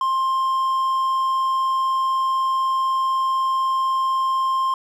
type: tone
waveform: triangle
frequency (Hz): 1056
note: C6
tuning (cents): +16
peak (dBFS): -16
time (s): 0.01-4.74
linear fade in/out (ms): 2
effects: none